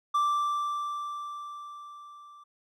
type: tone with level ramp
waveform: triangle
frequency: 1173 Hz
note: D6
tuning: 2 cents flat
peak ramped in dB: -20 to -47 dBFS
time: 0.14-2.44 s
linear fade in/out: 10 ms
effects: none